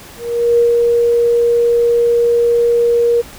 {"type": "tone with ADSR envelope", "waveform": "sine", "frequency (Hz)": 472.3, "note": "A#4", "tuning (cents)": 23, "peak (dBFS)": -7, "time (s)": [0.17, 3.22], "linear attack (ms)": 410, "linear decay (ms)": 130, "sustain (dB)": -2, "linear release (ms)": 18, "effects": ["pink hiss -36 dBFS RMS until 3.38 s"]}